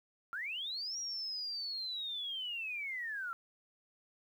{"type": "linear two-way sweep", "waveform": "sine", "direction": "up then down", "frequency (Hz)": [1334, 5720, 1334], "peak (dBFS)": -37, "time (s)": [0.33, 3.33], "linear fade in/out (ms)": 0, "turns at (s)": 0.98, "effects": ["11-bit"]}